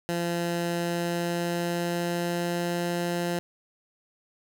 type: tone with pitch glide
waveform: 15% pulse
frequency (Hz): 171.8 to 173.6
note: F3 to F3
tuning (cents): -28 to -10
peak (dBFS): -20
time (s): 0.09-3.39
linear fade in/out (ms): 0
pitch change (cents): +18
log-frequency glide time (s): 0.71-2.86
effects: 10-bit